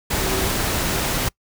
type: tone in noise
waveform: sine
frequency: 381.9 Hz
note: G4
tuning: 45 cents flat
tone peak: -27 dBFS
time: 0.2-0.48 s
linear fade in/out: 10 ms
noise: pink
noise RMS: -22 dBFS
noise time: 0.1-1.29 s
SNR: -8 dB
effects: noise-tail reverb RT60 0.1 s tail -25 dB re dry